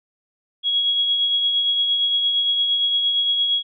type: tone with tremolo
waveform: sine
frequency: 3320 Hz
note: G#7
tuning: 1 cent flat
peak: -15 dBFS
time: 0.63-3.63 s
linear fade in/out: 50 ms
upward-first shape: triangle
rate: 8.7 Hz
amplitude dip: 40%
effects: none